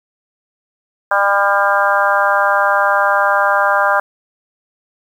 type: harmonic tone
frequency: 200 Hz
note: G3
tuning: 35 cents sharp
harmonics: 3 / 4 / 5 / 6 / 7 / 8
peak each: -18 / -18 / -18 / -18 / -18 / -18 dBFS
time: 1.11-4 s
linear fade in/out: 5 ms
effects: 7-bit